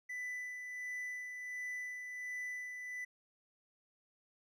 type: tone with tremolo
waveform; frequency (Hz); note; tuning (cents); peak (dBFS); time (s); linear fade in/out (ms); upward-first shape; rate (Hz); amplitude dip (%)
triangle; 1991; B6; +14; -37; 0.09-3.05; 10; sine; 1.4; 40
effects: none